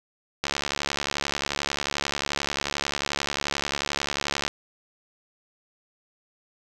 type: click train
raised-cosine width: 0.2 ms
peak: -8 dBFS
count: 289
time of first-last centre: 0.44-4.479 s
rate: 71.3 Hz
effects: none